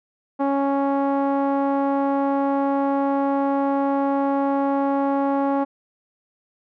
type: tone with low-pass filter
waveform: sawtooth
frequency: 277.2 Hz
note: C#4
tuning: in tune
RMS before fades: -21 dBFS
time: 0.39-5.65 s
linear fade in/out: 20 ms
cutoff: 920 Hz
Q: 2.1
effects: none